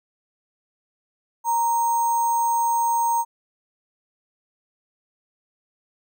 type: tone with sample-and-hold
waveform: sine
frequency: 933 Hz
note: A#5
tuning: 1 cent sharp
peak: -18 dBFS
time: 1.44-3.25 s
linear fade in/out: 50 ms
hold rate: 7350 Hz
effects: none